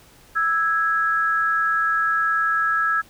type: tone pair together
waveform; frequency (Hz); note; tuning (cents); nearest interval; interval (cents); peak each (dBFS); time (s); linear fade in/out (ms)
sine; 1318.5 / 1657.2; E6 / G#6; 0 / -4; major third; 396; -20 / -21; 0.35-3.02; 20
effects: pink hiss -51 dBFS RMS until 3.09 s